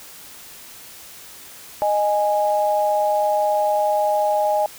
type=tone pair together; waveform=sine; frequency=616.5 / 829 Hz; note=D#5 / G#5; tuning=-16 / -3 cents; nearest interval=perfect fourth; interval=513 cents; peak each=-19 dBFS; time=1.82-4.66 s; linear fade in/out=0 ms; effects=white hiss -41 dBFS RMS until 4.78 s